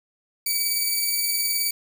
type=tone pair together; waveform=10% pulse; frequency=2290 / 4599 Hz; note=D7 / D8; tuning=-44 / -37 cents; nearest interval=octave; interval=1207 cents; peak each=-17 dBFS; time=0.46-1.71 s; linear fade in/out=5 ms; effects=none